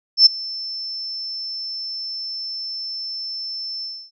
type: tone with ADSR envelope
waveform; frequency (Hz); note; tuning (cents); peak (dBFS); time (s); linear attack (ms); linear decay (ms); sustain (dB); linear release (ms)
sine; 5310; E8; +12; -4; 0.17-4.11; 91; 11; -22; 280
effects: none